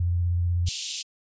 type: tone with vibrato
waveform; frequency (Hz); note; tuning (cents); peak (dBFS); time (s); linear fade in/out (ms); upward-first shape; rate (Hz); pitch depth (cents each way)
sine; 87.31; F2; 0; -21; 0-0.69; 5; triangle; 16; 29
type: high-pass noise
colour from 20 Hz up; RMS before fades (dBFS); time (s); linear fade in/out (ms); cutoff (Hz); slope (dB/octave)
pink; -30; 0.66-1.03; 20; 2800; 48
effects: resampled to 16000 Hz